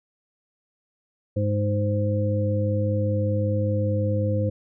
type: harmonic tone with a mistuned harmonic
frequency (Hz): 103.83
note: G#2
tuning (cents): 0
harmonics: 1 / 2 / 3 / 5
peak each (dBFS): -22 / -30 / -32 / -27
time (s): 1.36-4.5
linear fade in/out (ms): 10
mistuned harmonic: 1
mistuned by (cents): -23
effects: none